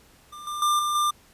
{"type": "tone with level steps", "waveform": "square", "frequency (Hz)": 1194, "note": "D6", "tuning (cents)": 28, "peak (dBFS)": [-39, -30, -20, -24, -21], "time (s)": [0.32, 1.11], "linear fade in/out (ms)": 10, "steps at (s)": [0.47, 0.62, 0.79, 0.95], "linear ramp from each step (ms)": 2, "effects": ["pink hiss -56 dBFS RMS until 1.33 s", "resampled to 32000 Hz"]}